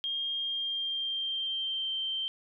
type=tone with pitch glide; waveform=sine; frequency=3222 to 3130 Hz; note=G7 to G7; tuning=+47 to -3 cents; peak=-30 dBFS; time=0.04-2.28 s; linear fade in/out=0 ms; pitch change=-50 cents; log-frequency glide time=0.37-1.91 s; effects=none